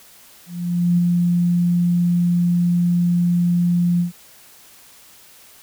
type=tone with ADSR envelope; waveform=sine; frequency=174.61 Hz; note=F3; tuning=in tune; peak=-12 dBFS; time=0.46-4.12 s; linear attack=520 ms; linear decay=12 ms; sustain=-2 dB; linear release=120 ms; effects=white hiss -47 dBFS RMS until 5.62 s